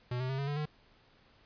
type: tone with pitch steps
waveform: square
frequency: 123.47 / 128.56 / 133.87 / 139.39 / 145.14 / 151.13 Hz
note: B2 / C3 / C3 / C#3 / D3 / D3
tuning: 0 / -30 / +40 / +10 / -20 / +50 cents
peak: -33 dBFS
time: 0.11-0.656 s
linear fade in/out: 5 ms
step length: 91 ms
effects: pink hiss -64 dBFS RMS until 1.45 s + resampled to 11025 Hz